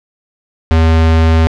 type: tone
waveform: square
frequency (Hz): 81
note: E2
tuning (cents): -30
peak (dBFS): -7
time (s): 0.71-1.47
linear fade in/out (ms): 0
effects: low-pass 4000 Hz 12 dB/octave + 8-bit